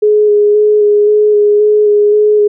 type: tone with vibrato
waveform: sine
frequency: 418.6 Hz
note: G#4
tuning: 14 cents sharp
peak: -5 dBFS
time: 0.02-2.48 s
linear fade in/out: 10 ms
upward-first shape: square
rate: 1.9 Hz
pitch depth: 14 cents each way
effects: none